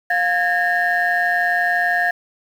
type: tone cluster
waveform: sine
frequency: 705 / 1649 / 1817 Hz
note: F5 / G#6 / A#6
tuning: +16 / -13 / -45 cents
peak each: -19 dBFS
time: 0.1-2.11 s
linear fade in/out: 5 ms
effects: tanh soft clip ceiling -9 dBFS + 7-bit